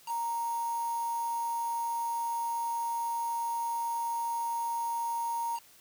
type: tone with quantisation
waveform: sine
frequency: 932.3 Hz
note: A#5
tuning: in tune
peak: -30 dBFS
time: 0.06-5.6 s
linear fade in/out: 50 ms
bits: 7
effects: white hiss -58 dBFS RMS until 5.8 s